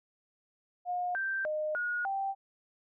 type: tone with pitch steps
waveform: sine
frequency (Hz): 716 / 1567 / 613 / 1445 / 782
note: F5 / G6 / D#5 / F#6 / G5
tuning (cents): +43 / -1 / -26 / -41 / -4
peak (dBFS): -30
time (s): 0.85-2.35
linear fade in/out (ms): 50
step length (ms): 300
effects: none